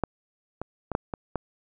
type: clicks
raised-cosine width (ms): 1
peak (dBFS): -10 / -18 / -16 / -9 / -17 / -13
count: 6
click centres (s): 0.037 / 0.616 / 0.917 / 0.951 / 1.138 / 1.357
effects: none